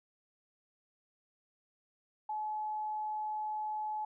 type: tone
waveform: sine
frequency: 855 Hz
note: A5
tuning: 50 cents flat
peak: -34 dBFS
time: 2.29-4.05 s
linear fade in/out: 5 ms
effects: none